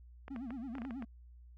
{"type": "clicks", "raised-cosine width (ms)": 0.5, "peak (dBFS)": -31, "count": 9, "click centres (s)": [0.281, 0.362, 0.506, 0.753, 0.783, 0.819, 0.851, 0.908, 1.024]}
{"type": "tone with vibrato", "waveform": "triangle", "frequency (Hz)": 249.5, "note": "B3", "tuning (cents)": 18, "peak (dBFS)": -38, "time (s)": [0.3, 1.05], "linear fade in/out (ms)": 10, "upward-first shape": "sine", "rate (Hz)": 9.2, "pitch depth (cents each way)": 200}
{"effects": ["added 60 Hz sine -53 dBFS peak until 1.57 s"]}